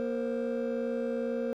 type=tone cluster; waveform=triangle; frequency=236.7 / 465.8 / 528 Hz; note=A#3 / A#4 / C5; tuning=+27 / -1 / +16 cents; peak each=-31 dBFS; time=0-1.53 s; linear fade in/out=0 ms; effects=tanh soft clip ceiling -22 dBFS